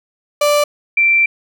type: tone pair in turn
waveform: 35% pulse / sine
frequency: 587.3 / 2349 Hz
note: D5 / D7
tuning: 0 / 0 cents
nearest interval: 2 octaves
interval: 2400 cents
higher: second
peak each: -9 dBFS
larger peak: neither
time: 0.41-0.64 / 0.97-1.26 s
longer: second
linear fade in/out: 5 ms
effects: none